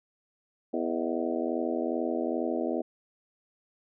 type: harmonic tone with a mistuned harmonic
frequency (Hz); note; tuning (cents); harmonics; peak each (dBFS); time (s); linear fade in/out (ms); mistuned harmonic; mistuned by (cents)
82.41; E2; 0; 3 / 4 / 5 / 6 / 7 / 8 / 9; -33 / -32 / -35 / -36 / -36 / -37 / -41; 0.73-2.82; 10; 7; +89
effects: none